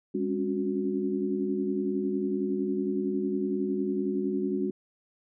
sine tone cluster, 202.7 / 271.2 / 282.1 / 366.4 Hz, G#3 / C#4 / C#4 / F#4, -42 / -38 / +30 / -17 cents, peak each -31 / -34 / -33 / -30 dBFS, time 0.14-4.71 s, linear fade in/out 10 ms, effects none

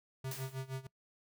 square tone with tremolo, 132.4 Hz, C3, 21 cents sharp, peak -37 dBFS, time 0.24-0.87 s, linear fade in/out 5 ms, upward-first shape sine, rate 6.4 Hz, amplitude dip 90%
white noise with exponential decay, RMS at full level -41 dBFS, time 0.31-0.75 s, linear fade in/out 5 ms, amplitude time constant 94 ms
effects noise-tail reverb RT60 0.1 s tail -22 dB re dry

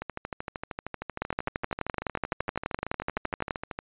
two click trains, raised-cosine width 0.5 ms, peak -12 / -18 dBFS, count 28 / 50, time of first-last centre 1.22-3.508 / 0.02-3.789 s, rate 11.8 / 13 Hz, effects resampled to 8000 Hz

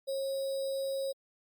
sine tone with sample-and-hold, 542 Hz, C#5, 39 cents flat, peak -31 dBFS, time 0.07-1.13 s, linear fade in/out 20 ms, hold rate 4410 Hz, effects Opus 48 kbps

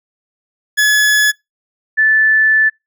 40% pulse / sine tone pair in turn, 1703 / 1750.9 Hz, G#6 / A6, +43 / -9 cents, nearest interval unison, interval 48 cents, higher second, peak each -8 dBFS, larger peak neither, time 0.77-1.32 / 1.97-2.7 s, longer second, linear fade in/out 20 ms, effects noise-tail reverb RT60 0.2 s tail -26 dB re dry

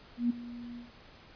sine tone with ADSR envelope, 239.4 Hz, A#3, 46 cents sharp, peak -23 dBFS, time 0.17-0.91 s, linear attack 130 ms, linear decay 12 ms, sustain -17 dB, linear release 150 ms, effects pink hiss -55 dBFS RMS until 1.35 s + resampled to 11025 Hz

